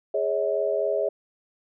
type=chord; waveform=sine; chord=Ab suspended fourth; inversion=none; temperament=equal with one note detuned; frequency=415.3 / 554.4 / 638.3 Hz; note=Ab4 / Db5 / Eb5; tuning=0 / 0 / +44 cents; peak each=-27 / -26 / -26 dBFS; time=0.14-1.09 s; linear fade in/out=5 ms; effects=none